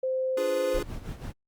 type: tone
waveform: sine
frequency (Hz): 520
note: C5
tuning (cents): -11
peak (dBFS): -25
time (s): 0.03-0.79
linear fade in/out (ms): 5
type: chord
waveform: square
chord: D diminished seventh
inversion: none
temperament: equal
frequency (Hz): 293.7 / 349.2 / 415.3 / 493.9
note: D4 / F4 / Ab4 / Cb5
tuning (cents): 0 / 0 / 0 / 0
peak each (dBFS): -39 / -36 / -34 / -39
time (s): 0.37-0.83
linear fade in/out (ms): 5
type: noise with tremolo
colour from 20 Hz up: brown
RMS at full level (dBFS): -34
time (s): 0.73-1.33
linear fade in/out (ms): 20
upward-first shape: sine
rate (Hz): 6.1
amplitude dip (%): 65
effects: Opus 48 kbps